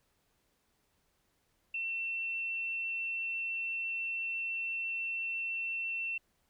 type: tone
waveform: sine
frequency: 2697 Hz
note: E7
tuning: 39 cents sharp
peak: -33 dBFS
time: 1.74-6.18 s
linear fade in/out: 5 ms
effects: pink hiss -75 dBFS RMS until 6.49 s